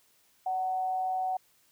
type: tone with amplitude modulation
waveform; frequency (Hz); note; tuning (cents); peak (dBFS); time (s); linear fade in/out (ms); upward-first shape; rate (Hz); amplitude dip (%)
sine; 747; F#5; +16; -26; 0.46-1.37; 5; sine; 167; 35
effects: white hiss -66 dBFS RMS until 1.71 s